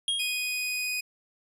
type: tone with exponential decay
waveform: square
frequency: 3260 Hz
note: G#7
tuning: 33 cents flat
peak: -24 dBFS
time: 0.08-0.87 s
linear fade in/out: 1 ms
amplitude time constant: 170 ms
type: tone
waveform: sawtooth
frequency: 2489 Hz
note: D#7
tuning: in tune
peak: -25 dBFS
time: 0.19-1.01 s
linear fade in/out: 10 ms
effects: resampled to 32000 Hz